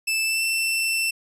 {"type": "tone with pitch glide", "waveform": "sawtooth", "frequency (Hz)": [2637, 2677], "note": ["E7", "E7"], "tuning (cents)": [0, 26], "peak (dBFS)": -18, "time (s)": [0.07, 1.11], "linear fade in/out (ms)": 10, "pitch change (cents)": 26, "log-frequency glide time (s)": [0.24, 0.44], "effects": ["resampled to 32000 Hz"]}